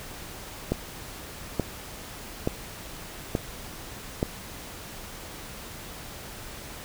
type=click train; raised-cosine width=2 ms; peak=-10 dBFS; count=5; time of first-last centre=0.72-4.229 s; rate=1.14 Hz; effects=pink hiss -41 dBFS RMS until 6.84 s